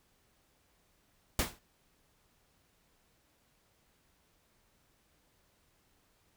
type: noise with exponential decay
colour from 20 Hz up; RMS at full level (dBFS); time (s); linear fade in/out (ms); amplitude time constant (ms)
pink; -26; 1.39-1.59; 2; 42
effects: pink hiss -71 dBFS RMS until 6.36 s